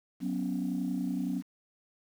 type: chord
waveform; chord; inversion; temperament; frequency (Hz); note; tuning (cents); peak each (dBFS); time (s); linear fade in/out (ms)
sine; F# suspended fourth; none; just; 185 / 246.7 / 277.5; F#3 / B3 / C#4; 0 / -2 / +2; -33; 0.2-1.43; 50
effects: tanh soft clip ceiling -23 dBFS + 9-bit

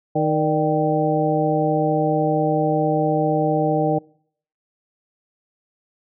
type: harmonic tone with a mistuned harmonic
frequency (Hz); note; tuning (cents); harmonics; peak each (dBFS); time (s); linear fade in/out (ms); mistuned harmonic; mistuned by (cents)
155.56; D#3; 0; 1 / 2 / 3 / 4 / 5; -23 / -23 / -23 / -23 / -23; 0.15-3.99; 10; 4; -71
effects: noise-tail reverb RT60 0.6 s tail -25 dB re dry

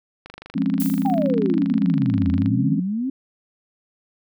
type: click train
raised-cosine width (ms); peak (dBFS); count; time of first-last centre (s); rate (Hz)
0.3; -21; 56; 0.26-2.46; 25
type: chord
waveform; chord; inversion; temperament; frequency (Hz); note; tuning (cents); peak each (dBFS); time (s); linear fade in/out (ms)
sine; Db major seventh; first; equal; 174.61 / 207.7 / 261.6 / 277.2; F3 / Ab3 / C4 / Db4; 0 / 0 / 0 / 0; -25 / -23 / -23 / -24; 0.55-2.8; 10
type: noise with exponential decay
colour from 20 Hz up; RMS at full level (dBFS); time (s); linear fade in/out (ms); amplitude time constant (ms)
violet; -27; 0.8-1.31; 1; 110
type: exponential two-way sweep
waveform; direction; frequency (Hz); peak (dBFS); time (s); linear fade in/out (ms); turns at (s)
sine; down then up; 824 to 82.41 to 275.6; -21; 1.05-3.1; 5; 2.3
effects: none

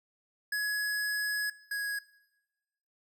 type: tone pair in turn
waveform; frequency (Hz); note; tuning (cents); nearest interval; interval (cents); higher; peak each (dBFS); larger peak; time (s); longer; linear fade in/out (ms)
square; 1682 / 1660.8; G#6 / G#6; +22 / 0; unison; 22; first; -30 / -32; first; 0.52-1.5 / 1.71-1.99; first; 5
effects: noise-tail reverb RT60 1.0 s tail -20 dB re dry

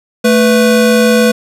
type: tone pair together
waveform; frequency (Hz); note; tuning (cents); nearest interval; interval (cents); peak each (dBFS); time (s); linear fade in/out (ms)
square; 220.5 / 494.5; A3 / B4; +4 / +2; octave + major second; 1398; -10; 0.24-1.32; 10
effects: resampled to 32000 Hz + 7-bit

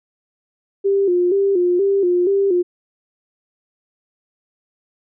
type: tone with vibrato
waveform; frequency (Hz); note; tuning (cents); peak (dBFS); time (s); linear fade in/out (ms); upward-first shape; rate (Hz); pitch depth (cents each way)
sine; 374.7; F#4; +22; -13; 0.84-2.63; 20; square; 2.1; 93
effects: none

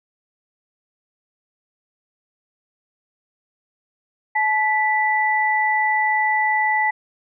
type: tone pair together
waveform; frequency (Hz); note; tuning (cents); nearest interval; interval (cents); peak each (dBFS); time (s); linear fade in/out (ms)
sine; 861.4 / 1975.5; A5 / B6; -37 / 0; octave + major second; 1437; -19; 4.35-6.91; 10
effects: none

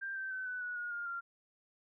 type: tone with pitch steps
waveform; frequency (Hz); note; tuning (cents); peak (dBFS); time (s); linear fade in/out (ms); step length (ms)
sine; 1584 / 1554.1 / 1524.7 / 1496 / 1467.7 / 1440 / 1412.8 / 1386.1; G6 / G6 / G6 / F#6 / F#6 / F#6 / F6 / F6; +18 / -15 / -48 / +19 / -14 / -47 / +20 / -13; -37; 0.01-1.21; 20; 150
effects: none

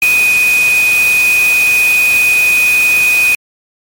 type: tone in noise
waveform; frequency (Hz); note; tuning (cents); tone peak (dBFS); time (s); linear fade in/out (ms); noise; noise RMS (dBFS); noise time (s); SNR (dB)
sine; 2489; D#7; 0; -7; 0.02-3.35; 2; white; -20; 0.02-3.35; +10
effects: MP3 64 kbps

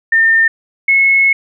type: tone pair in turn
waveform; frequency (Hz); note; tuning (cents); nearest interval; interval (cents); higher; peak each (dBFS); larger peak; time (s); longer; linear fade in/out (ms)
sine; 1810 / 2185; A6 / C#7; +48 / -26; minor third; 326; second; -7; neither; 0.12-0.48 / 0.88-1.33; second; 5
effects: none

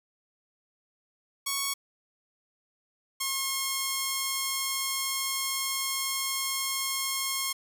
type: tone pair in turn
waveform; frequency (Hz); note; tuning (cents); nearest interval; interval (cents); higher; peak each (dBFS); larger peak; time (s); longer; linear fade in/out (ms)
5% pulse; 1108.7 / 1077.8; C#6 / C#6; 0 / -49; unison; 49; first; -16; neither; 1.46-1.74 / 3.2-7.53; second; 10
effects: none

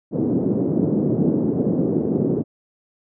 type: band-pass noise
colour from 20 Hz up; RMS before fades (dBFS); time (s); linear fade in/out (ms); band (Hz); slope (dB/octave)
white; -20; 0.11-2.44; 50; 140 to 370; 24
effects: none

